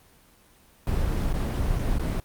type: noise with dropouts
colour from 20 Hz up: brown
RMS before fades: -25 dBFS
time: 0.87-2.2 s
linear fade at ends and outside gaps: 1 ms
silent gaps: 1.328-1.339 / 1.788-1.792 / 1.985-1.995 s
effects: pink hiss -57 dBFS RMS until 2.24 s + Opus 24 kbps